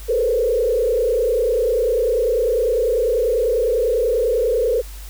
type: tone with frequency modulation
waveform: sine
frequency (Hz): 474.5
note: A#4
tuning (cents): +31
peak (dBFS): -15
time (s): 0.08-4.82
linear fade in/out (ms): 20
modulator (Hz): 30.1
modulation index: 1.6
effects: added 50 Hz sine -32 dBFS peak until 5.09 s + white hiss -42 dBFS RMS until 5.09 s